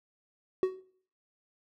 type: tone with exponential decay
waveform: triangle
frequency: 373.9 Hz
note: F#4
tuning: 18 cents sharp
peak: -18 dBFS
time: 0.63-0.81 s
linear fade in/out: 1 ms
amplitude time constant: 37 ms
effects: noise-tail reverb RT60 0.5 s tail -17 dB re dry